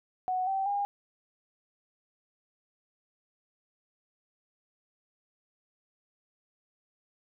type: tone with pitch steps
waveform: sine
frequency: 740 / 773.7 / 808.8 Hz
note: F#5 / G5 / G#5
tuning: 0 / -23 / -46 cents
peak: -27 dBFS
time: 0.28-0.85 s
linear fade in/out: 0 ms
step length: 190 ms
effects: none